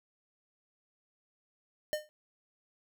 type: tone with exponential decay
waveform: square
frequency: 607 Hz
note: D#5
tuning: 43 cents flat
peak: -27 dBFS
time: 1.93-2.09 s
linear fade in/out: 0 ms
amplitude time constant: 34 ms
effects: none